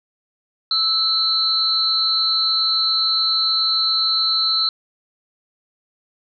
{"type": "tone cluster", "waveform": "sine", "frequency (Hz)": [1313, 4025, 4298], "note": ["E6", "B7", "C8"], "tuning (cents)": [-7, 32, 46], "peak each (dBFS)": [-27, -18, -20], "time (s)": [0.71, 4.69], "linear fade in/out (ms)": 2, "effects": []}